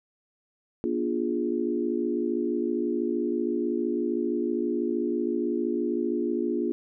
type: chord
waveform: sine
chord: B diminished seventh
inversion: none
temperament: equal with one note detuned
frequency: 240.9 / 293.7 / 349.2 / 415.3 Hz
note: B3 / D4 / F4 / Ab4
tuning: -43 / 0 / 0 / 0 cents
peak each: -30 / -31 / -28 / -32 dBFS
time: 0.84-6.72 s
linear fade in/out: 0 ms
effects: none